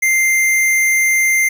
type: tone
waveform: square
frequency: 2093 Hz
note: C7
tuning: in tune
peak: -12 dBFS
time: 0.02-1.49 s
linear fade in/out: 10 ms
effects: 8-bit